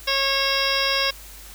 harmonic tone, 546 Hz, C#5, 26 cents flat, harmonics 1 / 2 / 3 / 4 / 5 / 6 / 7 / 9 / 10, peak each -28 / -28 / -28 / -28 / -28 / -28 / -28 / -28 / -28 dBFS, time 0.07-1.11 s, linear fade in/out 10 ms, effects added 50 Hz sine -43 dBFS peak until 1.54 s + white hiss -43 dBFS RMS until 1.54 s

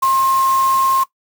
sine tone in noise, 1065 Hz, C6, 30 cents sharp, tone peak -12 dBFS, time 0.02-1.04 s, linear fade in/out 10 ms, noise white, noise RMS -29 dBFS, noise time 0.02-1.04 s, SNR +14 dB, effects noise-tail reverb RT60 0.1 s tail -17 dB re dry

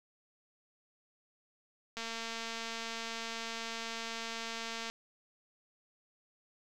click train, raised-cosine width 0.2 ms, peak -23 dBFS, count 669, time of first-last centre 1.97-4.9 s, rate 228 Hz, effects none

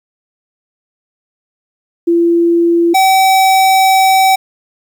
sine / square tone pair in turn, 339.9 / 765.1 Hz, F4 / G5, -47 / -42 cents, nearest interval octave + major second, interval 1405 cents, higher second, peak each -7 dBFS, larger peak neither, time 2.07-2.94 / 2.94-4.36 s, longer second, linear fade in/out 10 ms, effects 8-bit

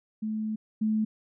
sine tone pair in turn, 216.7 / 216.7 Hz, A3 / A3, -26 / -26 cents, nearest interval unison, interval 0 cents, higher neither, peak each -28 / -23 dBFS, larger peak second, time 0.22-0.56 / 0.81-1.05 s, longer first, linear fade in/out 10 ms, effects none

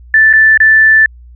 sine tone with dropouts, 1760 Hz, A6, in tune, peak -3 dBFS, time 0.14-1.06 s, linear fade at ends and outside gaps 2 ms, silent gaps 0.329-0.335 / 0.575-0.602 s, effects added 60 Hz sine -33 dBFS peak until 1.35 s

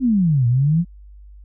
sine exponential two-way sweep, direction down then up, 270.6 to 116.54 to 178.6 Hz, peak -13 dBFS, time 0-0.85 s, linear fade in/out 50 ms, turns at 0.47 s, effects added 50 Hz sine -39 dBFS peak until 1.44 s

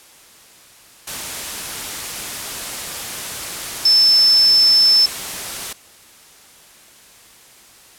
sine tone in noise, 5280 Hz, E8, 2 cents sharp, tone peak -9 dBFS, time 3.85-5.06 s, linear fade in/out 5 ms, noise white, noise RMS -27 dBFS, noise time 1.07-5.73 s, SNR +15 dB, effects white hiss -46 dBFS RMS until 7.98 s + low-pass 12000 Hz 12 dB/octave

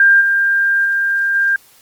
sine tone with level steps, 1596 Hz, G6, 31 cents sharp, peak -6 / -11 / -13 / -11 dBFS, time 0-1.56 s, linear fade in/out 2 ms, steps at 0.2 / 0.84 / 1.34 s, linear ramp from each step 20 ms, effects white hiss -48 dBFS RMS until 1.81 s + Opus 24 kbps

